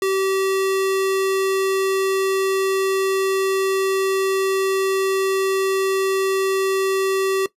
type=tone; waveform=square; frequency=385 Hz; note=G4; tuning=31 cents flat; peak=-18 dBFS; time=0.02-7.46 s; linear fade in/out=2 ms; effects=noise-tail reverb RT60 0.1 s tail -17 dB re dry + resampled to 32000 Hz